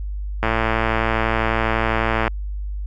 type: click train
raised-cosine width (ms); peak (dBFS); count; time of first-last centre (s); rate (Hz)
0.5; -4; 208; 0.43-2.278; 112
effects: added 50 Hz sine -24 dBFS peak until 2.86 s